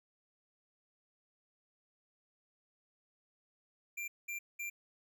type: tone bursts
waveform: square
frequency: 2372 Hz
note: D7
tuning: 17 cents sharp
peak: -39 dBFS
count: 3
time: 3.97-4.7 s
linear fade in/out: 10 ms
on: 110 ms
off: 200 ms
effects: none